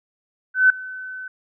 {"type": "tone with ADSR envelope", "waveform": "sine", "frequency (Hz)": 1516, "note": "F#6", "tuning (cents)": 42, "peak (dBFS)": -8, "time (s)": [0.54, 1.28], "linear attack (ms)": 160, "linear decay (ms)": 3, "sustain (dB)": -22, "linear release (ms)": 4, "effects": []}